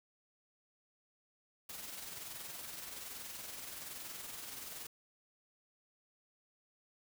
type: noise with amplitude modulation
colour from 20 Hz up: white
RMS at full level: -45 dBFS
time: 1.69-4.87 s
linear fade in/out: 5 ms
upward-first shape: sine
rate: 21.2 Hz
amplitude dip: 40%
effects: none